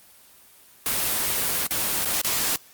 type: noise with dropouts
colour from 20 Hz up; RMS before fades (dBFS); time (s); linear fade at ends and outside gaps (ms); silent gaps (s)
white; -24; 0.86-2.56; 1; 1.668-1.708 / 2.049-2.056 / 2.215-2.246
effects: white hiss -52 dBFS RMS until 2.73 s + Opus 24 kbps

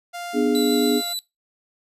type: tone with tremolo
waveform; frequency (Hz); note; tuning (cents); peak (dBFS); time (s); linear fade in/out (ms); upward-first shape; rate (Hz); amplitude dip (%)
sawtooth; 698.5; F5; 0; -26; 0.13-1.14; 20; sine; 1.8; 25
type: chord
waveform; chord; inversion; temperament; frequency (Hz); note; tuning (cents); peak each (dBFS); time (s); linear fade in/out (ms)
sine; G# diminished; first; equal with one note detuned; 246.9 / 297.8 / 415.3; B3 / D4 / G#4; 0 / +24 / 0; -21; 0.33-1.02; 50
type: tone with vibrato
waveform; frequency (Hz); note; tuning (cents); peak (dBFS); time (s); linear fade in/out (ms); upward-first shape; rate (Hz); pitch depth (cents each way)
sawtooth; 3962; B7; +5; -23; 0.55-1.19; 0; sine; 7.2; 11
effects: noise-tail reverb RT60 0.2 s tail -20 dB re dry + resampled to 32000 Hz

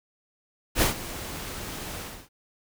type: noise with ADSR envelope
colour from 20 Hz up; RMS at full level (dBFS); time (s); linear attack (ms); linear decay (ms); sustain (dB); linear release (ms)
pink; -20; 0.75-2.29; 68; 120; -16; 290
effects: none

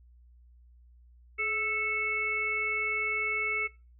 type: harmonic tone with a mistuned harmonic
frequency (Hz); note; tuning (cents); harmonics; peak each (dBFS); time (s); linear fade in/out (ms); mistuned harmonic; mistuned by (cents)
440; A4; 0; 1 / 3 / 5 / 6; -39 / -38 / -28 / -39; 1.38-3.68; 20; 1; -59
effects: noise-tail reverb RT60 0.3 s tail -22 dB re dry + added 60 Hz sine -54 dBFS peak until 3.99 s

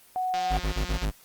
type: tone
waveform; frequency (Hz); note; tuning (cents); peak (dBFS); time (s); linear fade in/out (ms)
sine; 740; F#5; 0; -25; 0.16-0.57; 0
type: click train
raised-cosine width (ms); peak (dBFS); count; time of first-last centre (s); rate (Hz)
0.2; -19; 128; 0.34-1.049; 179
type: tone bursts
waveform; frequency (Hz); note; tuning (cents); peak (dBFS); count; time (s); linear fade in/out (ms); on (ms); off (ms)
square; 51.91; G#1; 0; -25; 5; 0.5-1.112; 20; 100; 28
effects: white hiss -55 dBFS RMS until 1.24 s + Opus 24 kbps

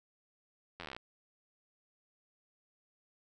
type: slowing click train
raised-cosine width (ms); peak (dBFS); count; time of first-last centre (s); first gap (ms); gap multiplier
0.3; -27; 13; 0.8-0.965; 11; 1.04
effects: none

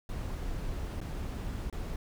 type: noise with dropouts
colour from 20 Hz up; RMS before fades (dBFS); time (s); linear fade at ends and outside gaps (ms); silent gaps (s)
brown; -36; 0.09-1.96; 2; 1.005-1.013 / 1.7-1.726
effects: none

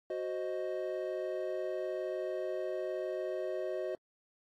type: chord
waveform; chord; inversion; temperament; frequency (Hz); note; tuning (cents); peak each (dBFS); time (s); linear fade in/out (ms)
triangle; C diminished; second; equal; 370 / 523.3 / 622.3; Gb4 / C5 / Eb5; 0 / 0 / 0; -36 / -38 / -36; 0.1-3.95; 2
effects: AAC 48 kbps

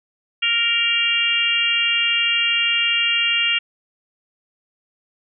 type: harmonic tone with a mistuned harmonic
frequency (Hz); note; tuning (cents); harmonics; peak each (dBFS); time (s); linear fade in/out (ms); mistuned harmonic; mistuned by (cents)
466.2; A#4; 0; 3 / 4 / 5 / 6 / 7; -28 / -28 / -23 / -18 / -25; 0.42-3.59; 10; 7; -18
effects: none

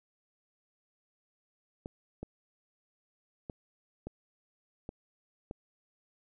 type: clicks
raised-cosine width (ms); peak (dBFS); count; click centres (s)
2; -26; 6; 1.859 / 2.23 / 3.498 / 4.07 / 4.891 / 5.511
effects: none

